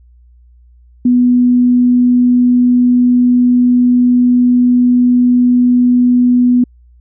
sine tone, 246.5 Hz, B3, 3 cents flat, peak -6 dBFS, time 1.05-6.64 s, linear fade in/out 5 ms, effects added 60 Hz sine -41 dBFS peak until 7 s

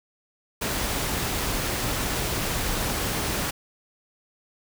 pink noise, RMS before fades -27 dBFS, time 0.61-3.51 s, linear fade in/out 10 ms, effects none

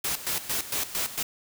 white noise with tremolo, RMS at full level -28 dBFS, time 0.04-1.23 s, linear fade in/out 5 ms, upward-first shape square, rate 4.4 Hz, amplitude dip 75%, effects none

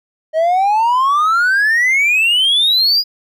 triangle exponential sweep, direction up, 621 to 4961 Hz, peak -8 dBFS, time 0.33-3.04 s, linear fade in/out 50 ms, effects tanh soft clip ceiling -4 dBFS

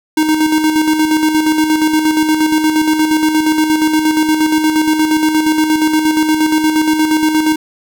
square tone with tremolo, 311.1 Hz, D#4, in tune, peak -9 dBFS, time 0.17-7.56 s, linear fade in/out 5 ms, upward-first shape square, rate 8.5 Hz, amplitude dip 45%, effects none

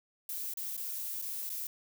violet noise with dropouts, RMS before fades -38 dBFS, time 0.29-1.67 s, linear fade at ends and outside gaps 2 ms, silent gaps 0.538-0.572 / 0.768-0.776 / 1.217-1.222 / 1.494-1.5 s, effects none

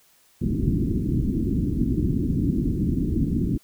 white low-pass noise, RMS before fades -23 dBFS, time 0.41-3.58 s, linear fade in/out 10 ms, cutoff 320 Hz, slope 48 dB/octave, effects white hiss -59 dBFS RMS until 3.63 s

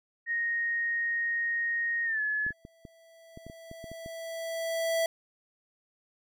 sine tone with pitch glide, 1864.7 to 1709.9 Hz, A#6 to A6, 0 to -50 cents, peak -27 dBFS, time 0.26-2.53 s, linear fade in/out 50 ms, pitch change -150 cents, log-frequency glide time 2.05-2.21 s
clicks, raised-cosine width 3 ms, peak -31 dBFS, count 11, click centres 2.465 / 2.506 / 2.651 / 2.852 / 3.374 / 3.466 / 3.499 / 3.714 / 3.842 / 3.916 / 4.061 s
square tone with exponential growth, 659.3 Hz, E5, in tune, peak -25 dBFS, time 2.48-5.06 s, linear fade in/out 2 ms, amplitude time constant 560 ms
effects none

